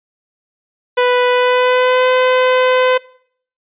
sawtooth tone with pitch glide, 494.9 to 509.1 Hz, B4 to C5, +4 to -47 cents, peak -6 dBFS, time 0.97-2.98 s, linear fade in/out 10 ms, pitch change +49 cents, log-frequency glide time 1.3-2.09 s, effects noise-tail reverb RT60 0.6 s tail -22 dB re dry + resampled to 8000 Hz

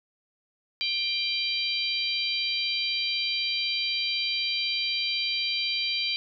harmonic tone with a mistuned harmonic, 784 Hz, G5, in tune, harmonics 3 / 4 / 5 / 6, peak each -31 / -31 / -31 / -31 dBFS, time 0.81-6.16 s, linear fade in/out 0 ms, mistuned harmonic 3, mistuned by +22 cents, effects none

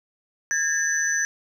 sine tone cluster, 1648 / 1803 / 6000 Hz, G#6 / A6 / F#8, -14 / +42 / +23 cents, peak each -24 / -27 / -25 dBFS, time 0.51-1.25 s, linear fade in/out 0 ms, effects 8-bit

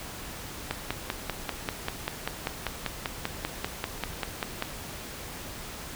click train, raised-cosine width 0.3 ms, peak -12 dBFS, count 21, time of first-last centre 0.71-4.624 s, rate 5.11 Hz, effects pink hiss -40 dBFS RMS until 5.95 s

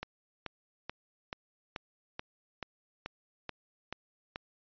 click train, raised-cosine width 0.3 ms, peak -21 dBFS, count 11, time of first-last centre 0.03-4.359 s, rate 2.31 Hz, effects resampled to 11025 Hz

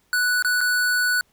square tone with dropouts, 1480 Hz, F#6, in tune, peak -19 dBFS, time 0.13-1.21 s, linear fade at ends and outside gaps 1 ms, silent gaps 0.424-0.447 / 0.607-0.612 s, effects pink hiss -64 dBFS RMS until 1.32 s

